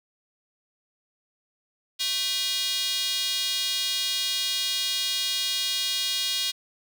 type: tone with high-pass filter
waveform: square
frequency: 220 Hz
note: A3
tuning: in tune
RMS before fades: -27 dBFS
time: 1.99-6.52 s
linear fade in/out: 20 ms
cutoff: 3600 Hz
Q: 3.3
effects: none